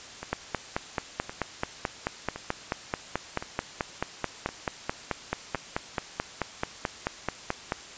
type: two click trains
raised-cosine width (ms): 0.5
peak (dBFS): -20 / -11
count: 6 / 35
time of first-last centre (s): 0.23-5.555 / 0.33-7.721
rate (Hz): 0.939 / 4.6
effects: white hiss -44 dBFS RMS until 7.97 s + resampled to 16000 Hz